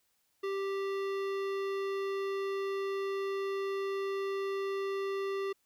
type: tone with hard clipping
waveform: sine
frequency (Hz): 392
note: G4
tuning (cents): 0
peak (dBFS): -34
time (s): 0.43-5.53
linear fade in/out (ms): 10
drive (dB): 16
effects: white hiss -75 dBFS RMS until 5.65 s